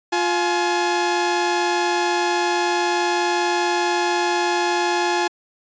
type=tone pair together; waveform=sawtooth; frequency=351.3 / 848 Hz; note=F4 / G#5; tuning=+10 / +36 cents; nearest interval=octave + minor third; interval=1526 cents; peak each=-17 dBFS; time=0.12-5.28 s; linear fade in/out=10 ms; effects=resampled to 16000 Hz